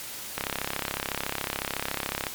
click train, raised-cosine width 0.3 ms, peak -11 dBFS, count 65, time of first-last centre 0.38-2.268 s, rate 33.9 Hz, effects white hiss -38 dBFS RMS until 2.34 s + MP3 96 kbps

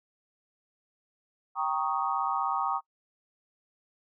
sine chord, Eb dominant seventh, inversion first, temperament equal, 784 / 932.3 / 1108.7 / 1244.5 Hz, G5 / Bb5 / Db6 / Eb6, 0 / 0 / 0 / 0 cents, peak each -32 dBFS, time 1.55-2.81 s, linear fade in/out 50 ms, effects noise-tail reverb RT60 0.1 s tail -24 dB re dry

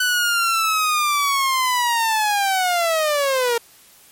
sawtooth linear sweep, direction down, 1500 to 460.5 Hz, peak -13 dBFS, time 0-3.58 s, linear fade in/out 5 ms, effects white hiss -49 dBFS RMS until 4.11 s + MP3 64 kbps

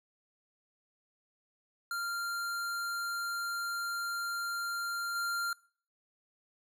square tone with level steps, 1390 Hz, F6, 9 cents flat, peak -34 / -32 dBFS, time 1.91-5.53 s, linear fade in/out 2 ms, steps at 5.15 s, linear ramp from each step 10 ms, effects noise-tail reverb RT60 0.5 s tail -24 dB re dry

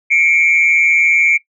sine tone pair together, 2177 / 2337 Hz, C#7 / D7, -32 / -9 cents, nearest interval minor second, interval 123 cents, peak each -11 dBFS, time 0.1-1.38 s, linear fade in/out 20 ms, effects noise-tail reverb RT60 0.1 s tail -19 dB re dry + tanh soft clip ceiling -3 dBFS

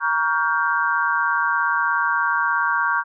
sine chord, G half-diminished seventh, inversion first, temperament just, 940.8 / 1128.9 / 1411.2 / 1568 Hz, Bb5 / Db6 / F6 / G6, +16 / +31 / +18 / 0 cents, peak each -24 / -23 / -24 / -22 dBFS, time 0-3.04 s, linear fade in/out 50 ms, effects none

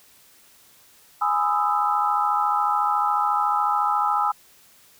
sine chord, E major seventh, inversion first, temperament equal with one note detuned, 830.6 / 1000.4 / 1244.5 / 1318.5 Hz, G#5 / B5 / D#6 / E6, 0 / +22 / 0 / 0 cents, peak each -23 / -27 / -25 / -24 dBFS, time 1.21-4.32 s, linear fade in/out 10 ms, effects white hiss -54 dBFS RMS until 4.99 s

